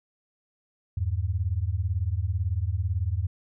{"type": "beating tone pair", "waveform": "sine", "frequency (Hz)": [82.1, 100.1], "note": ["E2", "G2"], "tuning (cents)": [-6, 37], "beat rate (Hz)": 18, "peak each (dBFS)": -27, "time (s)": [0.97, 3.27], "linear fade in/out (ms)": 5, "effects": []}